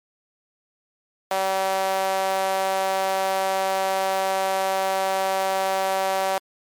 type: tone with high-pass filter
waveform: sawtooth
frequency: 191.5 Hz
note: G3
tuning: 40 cents flat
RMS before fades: -23 dBFS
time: 1.31-6.38 s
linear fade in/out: 2 ms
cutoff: 670 Hz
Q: 3.7
effects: MP3 96 kbps